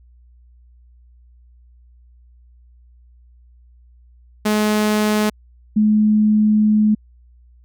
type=tone pair in turn; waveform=sawtooth / sine; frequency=212.2 / 213.1 Hz; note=G#3 / G#3; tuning=+38 / +45 cents; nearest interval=unison; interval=7 cents; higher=second; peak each=-11 dBFS; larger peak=neither; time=4.45-5.3 / 5.76-6.95 s; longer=second; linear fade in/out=10 ms; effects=added 60 Hz sine -46 dBFS peak until 7.64 s